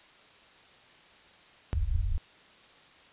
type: low-pass noise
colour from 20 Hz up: pink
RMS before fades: -28 dBFS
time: 1.73-2.18 s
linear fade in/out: 0 ms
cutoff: 100 Hz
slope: 48 dB/octave
effects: white hiss -56 dBFS RMS until 3.12 s + resampled to 8000 Hz